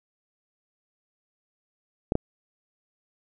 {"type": "clicks", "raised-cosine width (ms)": 2, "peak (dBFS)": -9, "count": 2, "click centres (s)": [2.121, 2.154], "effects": []}